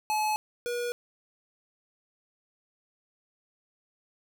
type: tone pair in turn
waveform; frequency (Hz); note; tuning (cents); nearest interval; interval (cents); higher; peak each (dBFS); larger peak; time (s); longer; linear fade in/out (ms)
square; 856 / 481.9; A5 / B4; -48 / -43; minor seventh; 995; first; -26 / -30; first; 0.1-0.36 / 0.66-0.92; neither; 0
effects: none